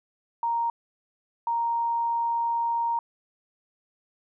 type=tone bursts at uneven times; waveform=sine; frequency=932.3 Hz; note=A#5; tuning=in tune; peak=-23 dBFS; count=2; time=0.43-0.7 / 1.47-2.99 s; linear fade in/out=2 ms; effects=none